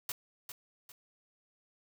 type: noise with echo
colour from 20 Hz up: white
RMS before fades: -37 dBFS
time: 0.09-0.12 s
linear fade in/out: 2 ms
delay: 400 ms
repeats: 2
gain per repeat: -8 dB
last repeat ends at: 0.92 s
effects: none